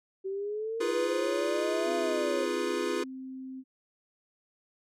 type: exponential two-way sweep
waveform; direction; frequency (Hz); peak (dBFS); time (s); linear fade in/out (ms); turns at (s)
sine; up then down; 379.9 to 682 to 529; -31; 0.24-2.46; 20; 1.95
type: chord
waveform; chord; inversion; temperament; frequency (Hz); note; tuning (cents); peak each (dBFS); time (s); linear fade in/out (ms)
square; F half-diminished seventh; third; equal with one note detuned; 318.8 / 349.2 / 415.3 / 493.9; Eb4 / F4 / Ab4 / Cb5; +42 / 0 / 0 / 0; -39 / -33 / -34 / -37; 0.8-3.04; 10
type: tone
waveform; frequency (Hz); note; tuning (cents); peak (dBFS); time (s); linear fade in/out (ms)
sine; 261.6; C4; 0; -38; 1.84-3.64; 50
effects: low-pass 9000 Hz 12 dB/octave